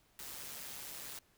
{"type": "noise with amplitude modulation", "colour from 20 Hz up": "white", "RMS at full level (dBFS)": -44, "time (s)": [0.19, 1.19], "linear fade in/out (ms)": 2, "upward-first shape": "sine", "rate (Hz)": 140, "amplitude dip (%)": 55, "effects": ["pink hiss -70 dBFS RMS until 1.37 s"]}